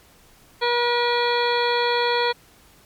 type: harmonic tone with a mistuned harmonic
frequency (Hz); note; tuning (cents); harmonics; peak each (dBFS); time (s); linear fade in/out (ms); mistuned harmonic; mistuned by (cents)
480.4; B4; -48; 1 / 2 / 3 / 4 / 5 / 7 / 8 / 9; -22 / -23 / -29 / -29 / -30 / -29 / -34 / -30; 0.61-2.33; 20; 8; +44
effects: pink hiss -53 dBFS RMS until 2.85 s + MP3 96 kbps